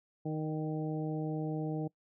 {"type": "harmonic tone with a mistuned harmonic", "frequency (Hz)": 155.56, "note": "D#3", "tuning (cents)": 0, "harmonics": [1, 2, 3, 4, 5], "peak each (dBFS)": [-35, -37, -41, -46, -46], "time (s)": [0.25, 1.88], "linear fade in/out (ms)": 10, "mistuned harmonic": 4, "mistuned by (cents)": -17, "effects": ["noise-tail reverb RT60 0.1 s tail -23 dB re dry"]}